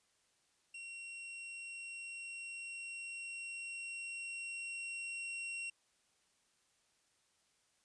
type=tone with level ramp; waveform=45% pulse; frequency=2738 Hz; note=F7; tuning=35 cents flat; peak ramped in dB=-46 to -40 dBFS; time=0.74-5.7 s; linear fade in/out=5 ms; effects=white hiss -75 dBFS RMS until 7.84 s + resampled to 22050 Hz